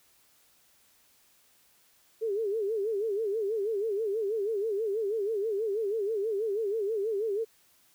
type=tone with vibrato; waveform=sine; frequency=421.9 Hz; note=G#4; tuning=27 cents sharp; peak=-27 dBFS; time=2.21-7.45 s; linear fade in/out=20 ms; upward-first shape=sine; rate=6.2 Hz; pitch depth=140 cents each way; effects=white hiss -64 dBFS RMS until 7.94 s